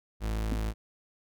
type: tone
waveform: 40% pulse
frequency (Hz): 54.1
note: A1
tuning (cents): -29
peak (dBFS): -28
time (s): 0.2-0.74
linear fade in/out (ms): 50
type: tone with exponential decay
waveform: sine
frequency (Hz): 255.8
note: C4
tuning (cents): -39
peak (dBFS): -26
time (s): 0.52-0.6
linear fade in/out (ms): 1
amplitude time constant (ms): 16
effects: none